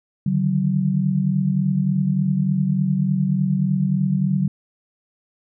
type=tone cluster; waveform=sine; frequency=145.4 / 155.2 / 188.8 Hz; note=D3 / D#3 / F#3; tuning=-17 / -4 / +35 cents; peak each=-21 / -27 / -19 dBFS; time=0.26-4.48 s; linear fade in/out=5 ms; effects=none